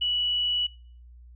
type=tone; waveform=sine; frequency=2944 Hz; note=F#7; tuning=9 cents flat; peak=-23 dBFS; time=0.01-0.67 s; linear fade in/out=10 ms; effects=noise-tail reverb RT60 0.5 s tail -24 dB re dry + added 60 Hz sine -46 dBFS peak until 1.35 s